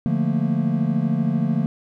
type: chord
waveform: triangle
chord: Bb major seventh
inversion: first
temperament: equal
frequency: 146.83 / 174.61 / 220 / 233.1 Hz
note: D3 / F3 / A3 / Bb3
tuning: 0 / 0 / 0 / 0 cents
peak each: -22 dBFS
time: 0.06-1.66 s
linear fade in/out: 0 ms
effects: none